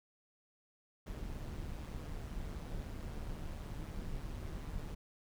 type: noise with amplitude modulation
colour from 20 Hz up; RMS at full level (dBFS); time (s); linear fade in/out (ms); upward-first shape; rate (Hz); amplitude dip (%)
brown; -40; 1.06-4.95; 10; sine; 150; 55
effects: none